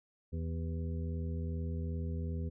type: harmonic tone with a mistuned harmonic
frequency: 82.6 Hz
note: E2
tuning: 4 cents sharp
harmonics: 1 / 2 / 3 / 5 / 6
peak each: -35 / -41 / -45 / -49 / -51 dBFS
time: 0.32-2.5 s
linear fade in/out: 20 ms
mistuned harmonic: 5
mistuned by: -59 cents
effects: none